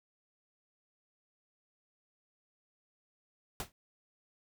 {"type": "noise with exponential decay", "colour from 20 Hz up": "pink", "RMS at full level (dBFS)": -34, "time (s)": [3.6, 3.72], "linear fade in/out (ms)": 1, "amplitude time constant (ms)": 24, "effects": []}